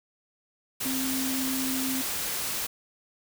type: tone in noise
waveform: sine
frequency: 263 Hz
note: C4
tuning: 9 cents sharp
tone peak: -29 dBFS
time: 0.85-2.02 s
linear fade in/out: 10 ms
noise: white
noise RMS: -31 dBFS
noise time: 0.8-2.67 s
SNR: -1 dB
effects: none